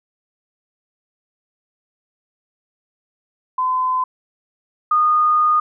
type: tone pair in turn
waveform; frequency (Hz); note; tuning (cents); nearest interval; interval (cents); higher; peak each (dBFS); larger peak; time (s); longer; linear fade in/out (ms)
sine; 1021 / 1228.2; C6 / D#6; -43 / -23; minor third; 320; second; -16 / -12; second; 3.58-4.04 / 4.91-5.6; second; 5
effects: none